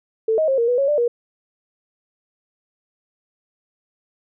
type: tone with pitch steps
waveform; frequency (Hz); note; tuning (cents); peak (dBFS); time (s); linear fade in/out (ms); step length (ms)
sine; 443.9 / 629 / 536 / 466.8 / 490.4 / 552 / 591 / 476.8; A4 / D#5 / C5 / A#4 / B4 / C#5 / D5 / A#4; +15 / +19 / +42 / +2 / -12 / -7 / +11 / +39; -15; 0.28-1.08; 5; 100
effects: none